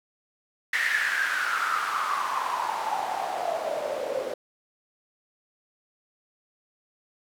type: noise with band-pass filter sweep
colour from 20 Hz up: white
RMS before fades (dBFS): -28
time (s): 0.73-4.34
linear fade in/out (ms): 5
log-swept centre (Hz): 1900 to 500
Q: 7.9
effects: none